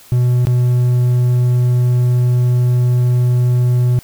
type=tone with dropouts; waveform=triangle; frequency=123.4 Hz; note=B2; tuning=1 cent flat; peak=-8 dBFS; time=0.12-3.99 s; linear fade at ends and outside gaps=0 ms; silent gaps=0.452-0.47 s; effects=white hiss -43 dBFS RMS until 4.03 s